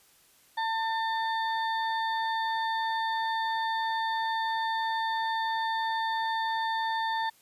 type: harmonic tone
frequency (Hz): 897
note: A5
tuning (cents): +33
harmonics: 1 / 2 / 4 / 5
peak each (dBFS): -28 / -34 / -39 / -46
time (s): 0.57-7.3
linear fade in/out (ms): 10
effects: white hiss -61 dBFS RMS until 7.41 s + resampled to 32000 Hz